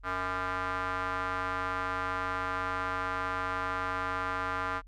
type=tone with band-pass filter; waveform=square; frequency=92.2 Hz; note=F#2; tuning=6 cents flat; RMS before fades=-33 dBFS; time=0.03-4.82 s; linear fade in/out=50 ms; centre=1300 Hz; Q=3.1; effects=added 41 Hz sine -48 dBFS peak until 4.87 s + Opus 32 kbps